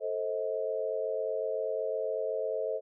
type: chord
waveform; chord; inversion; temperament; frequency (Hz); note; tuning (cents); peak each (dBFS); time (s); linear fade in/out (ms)
sine; A diminished; none; just; 440 / 528 / 633.6; A4 / C5 / Eb5; 0 / +16 / +31; -34; 0-2.81; 50
effects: none